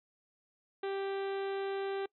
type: harmonic tone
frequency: 392 Hz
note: G4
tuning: in tune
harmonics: 1 / 2 / 3 / 4 / 5 / 6 / 7 / 8 / 9 / 10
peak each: -34 / -42 / -49 / -48 / -53 / -55 / -56 / -56 / -57 / -58 dBFS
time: 0.83-2.06 s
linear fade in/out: 5 ms
effects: noise-tail reverb RT60 0.1 s tail -24 dB re dry